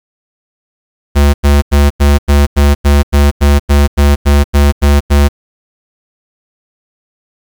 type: tone bursts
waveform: square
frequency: 71.6 Hz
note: D2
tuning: 43 cents flat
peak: -5 dBFS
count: 15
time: 1.15-5.288 s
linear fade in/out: 20 ms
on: 190 ms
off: 92 ms
effects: 7-bit